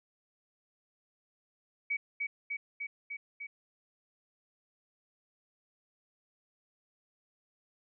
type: tone with echo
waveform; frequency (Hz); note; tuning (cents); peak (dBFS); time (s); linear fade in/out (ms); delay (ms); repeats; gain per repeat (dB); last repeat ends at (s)
sine; 2269; C#7; +40; -29; 1.9-1.97; 10; 300; 5; -2; 3.47
effects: none